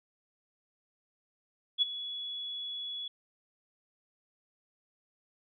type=tone with ADSR envelope; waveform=sine; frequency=3388 Hz; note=G#7; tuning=34 cents sharp; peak=-21 dBFS; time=1.78-3.08 s; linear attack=40 ms; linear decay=18 ms; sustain=-15 dB; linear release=4 ms; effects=none